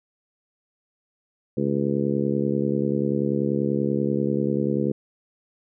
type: harmonic tone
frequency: 70.3 Hz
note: C#2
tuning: 25 cents sharp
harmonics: 2 / 3 / 4 / 5 / 6 / 7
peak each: -28 / -25 / -30 / -27 / -29 / -30 dBFS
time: 1.57-4.92 s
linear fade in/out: 5 ms
effects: none